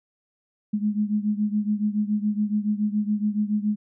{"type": "beating tone pair", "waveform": "sine", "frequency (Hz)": [207.7, 214.8], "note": ["G#3", "A3"], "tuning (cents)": [0, -41], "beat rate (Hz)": 7.1, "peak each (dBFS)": [-23, -26], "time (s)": [0.73, 3.76], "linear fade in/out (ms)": 10, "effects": []}